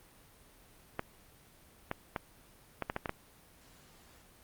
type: clicks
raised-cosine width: 0.5 ms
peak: -18 dBFS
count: 8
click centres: 0.994 / 1.914 / 2.162 / 2.823 / 2.899 / 2.964 / 3.058 / 3.094 s
effects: pink hiss -60 dBFS RMS until 4.43 s + Opus 32 kbps